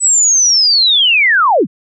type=linear sweep; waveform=sine; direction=down; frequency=8030 to 122.1 Hz; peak=-7 dBFS; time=0-1.67 s; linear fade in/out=50 ms; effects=none